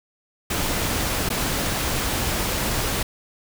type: noise with dropouts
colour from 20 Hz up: pink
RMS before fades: -24 dBFS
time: 0.5-3.03 s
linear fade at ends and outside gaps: 5 ms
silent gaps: 1.291-1.301 s
effects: none